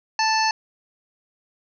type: harmonic tone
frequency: 880 Hz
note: A5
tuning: in tune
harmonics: 1 / 2 / 3 / 5 / 6 / 7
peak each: -20 / -26 / -28 / -26 / -30 / -31 dBFS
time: 0.19-0.51 s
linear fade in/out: 2 ms
effects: none